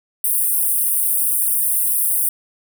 pink high-pass noise, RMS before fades -18 dBFS, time 0.24-2.29 s, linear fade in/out 2 ms, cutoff 8900 Hz, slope 96 dB/octave, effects none

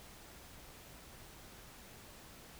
silence, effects pink hiss -55 dBFS RMS until 2.59 s

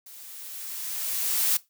blue noise with level ramp, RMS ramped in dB -46 to -22 dBFS, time 0.06-1.57 s, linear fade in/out 5 ms, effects noise-tail reverb RT60 0.2 s tail -19 dB re dry

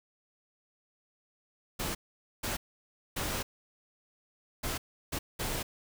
pink noise bursts at uneven times, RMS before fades -34 dBFS, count 6, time 1.79-1.95 / 2.43-2.57 / 3.16-3.43 / 4.63-4.78 / 5.12-5.19 / 5.39-5.63 s, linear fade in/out 10 ms, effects none

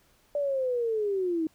sine linear sweep, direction down, 587.3 to 311.1 Hz, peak -25 dBFS, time 0.35-1.47 s, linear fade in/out 2 ms, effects pink hiss -64 dBFS RMS until 1.54 s

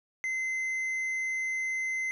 triangle tone with tanh clipping, 2061 Hz, C7, 27 cents flat, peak -30 dBFS, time 0.24-2.11 s, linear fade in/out 0 ms, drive 9 dB, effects none

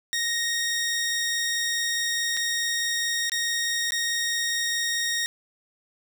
15% pulse tone with dropouts, 1864.7 Hz, A#6, in tune, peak -18 dBFS, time 0.13-5.26 s, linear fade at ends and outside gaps 0 ms, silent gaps 2.368-2.372 / 3.296-3.319 / 3.907-3.921 s, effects none

